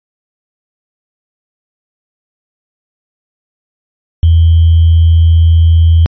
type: tone with sample-and-hold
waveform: sine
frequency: 82.41 Hz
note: E2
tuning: in tune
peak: -3 dBFS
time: 4.23-6.06 s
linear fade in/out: 0 ms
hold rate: 3150 Hz
effects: resampled to 11025 Hz